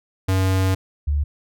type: tone pair in turn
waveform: square / sine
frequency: 94.6 / 72.76 Hz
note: F#2 / D2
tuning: +39 / -16 cents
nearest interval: perfect fourth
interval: 455 cents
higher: first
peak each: -17 dBFS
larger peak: neither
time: 0.28-0.75 / 1.07-1.24 s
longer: first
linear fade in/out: 10 ms
effects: none